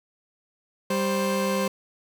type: tone pair together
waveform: 30% pulse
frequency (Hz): 196 / 526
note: G3 / C5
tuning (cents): 0 / +9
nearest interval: octave + perfect fourth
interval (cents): 1709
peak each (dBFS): -23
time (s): 0.9-1.68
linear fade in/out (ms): 5
effects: none